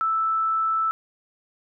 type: tone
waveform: sine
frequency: 1318 Hz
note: E6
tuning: 1 cent flat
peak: -20 dBFS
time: 0.01-0.91 s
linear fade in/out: 0 ms
effects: none